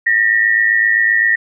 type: tone pair together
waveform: sine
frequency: 1812 / 1919.7 Hz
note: A#6 / B6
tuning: -50 / -50 cents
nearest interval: minor second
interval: 100 cents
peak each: -13 dBFS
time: 0.06-1.36 s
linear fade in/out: 10 ms
effects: none